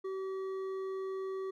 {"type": "tone with hard clipping", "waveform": "sine", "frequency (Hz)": 382.3, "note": "G4", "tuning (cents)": -43, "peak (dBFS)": -37, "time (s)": [0.04, 1.51], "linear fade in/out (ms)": 10, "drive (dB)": 7, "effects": []}